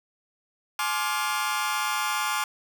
sawtooth chord, D half-diminished seventh, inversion second, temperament just, 845.8 / 1057.2 / 1174.7 / 1409.6 Hz, Ab5 / C6 / D6 / F6, +31 / +18 / 0 / +16 cents, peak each -27 dBFS, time 0.79-2.44 s, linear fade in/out 2 ms, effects none

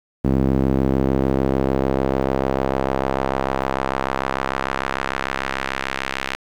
sawtooth tone with band-pass filter sweep, 66.7 Hz, C2, 34 cents sharp, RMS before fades -21 dBFS, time 0.24-6.36 s, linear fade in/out 10 ms, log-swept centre 250 to 2300 Hz, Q 1.1, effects 8-bit

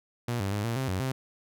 sawtooth tone with pitch steps, 119.7 / 98.1 / 103.2 / 116.3 / 132.3 / 93.2 / 131.3 Hz, A#2 / G2 / G#2 / A#2 / C3 / F#2 / C3, +46 / +2 / -10 / -4 / +20 / +13 / +6 cents, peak -24 dBFS, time 0.28-1.12 s, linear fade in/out 5 ms, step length 120 ms, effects none

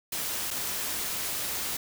white noise with dropouts, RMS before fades -32 dBFS, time 0.12-1.77 s, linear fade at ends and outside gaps 5 ms, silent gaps 0.506-0.51 s, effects none

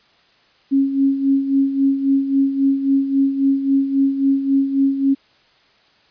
sine tone with tremolo, 273.4 Hz, C#4, 24 cents flat, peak -11 dBFS, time 0.71-5.15 s, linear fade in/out 20 ms, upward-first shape sine, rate 3.7 Hz, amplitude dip 65%, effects white hiss -55 dBFS RMS until 6.1 s + resampled to 11025 Hz

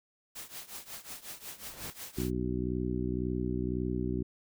white noise with tremolo, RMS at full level -41 dBFS, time 0.35-2.31 s, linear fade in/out 10 ms, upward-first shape triangle, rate 5.5 Hz, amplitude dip 90%
pink noise with exponential growth, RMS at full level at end -41 dBFS, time 1.25-1.9 s, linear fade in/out 0 ms, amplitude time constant 140 ms
harmonic tone, 61.9 Hz, B1, 5 cents sharp, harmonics 1 / 2 / 3 / 4 / 5 / 6, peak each -37 / -37 / -37 / -37 / -37 / -37 dBFS, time 2.17-4.23 s, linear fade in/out 10 ms
effects none

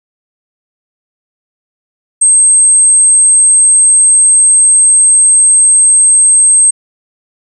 sine tone, 8372 Hz, C9, in tune, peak -3 dBFS, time 2.21-6.71 s, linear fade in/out 10 ms, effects none

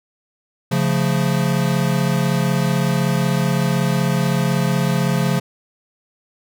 square chord, Db augmented, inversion none, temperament equal, 138.59 / 174.61 / 220 Hz, Db3 / F3 / A3, 0 / 0 / 0 cents, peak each -20 / -20 / -25 dBFS, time 0.71-5.4 s, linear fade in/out 10 ms, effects none

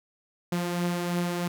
sawtooth beating tone pair, 174.61 / 177.61 Hz, F3 / F3, 0 / +29 cents, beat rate 3 Hz, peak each -23 / -31 dBFS, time 0.52-1.48 s, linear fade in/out 5 ms, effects none

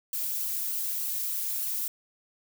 violet noise with flanger, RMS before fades -31 dBFS, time 0.13-1.88 s, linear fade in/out 2 ms, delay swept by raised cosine 0.66 to 3.16 ms, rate 3.3 Hz, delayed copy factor +0.55, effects none

